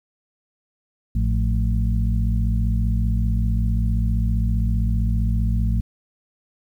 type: harmonic tone with a mistuned harmonic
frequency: 55.3 Hz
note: A1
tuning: 9 cents sharp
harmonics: 1 / 2 / 3 / 4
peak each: -19 / -23 / -29 / -29 dBFS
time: 1.15-5.81 s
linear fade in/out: 5 ms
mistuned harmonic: 3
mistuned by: +100 cents
effects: 9-bit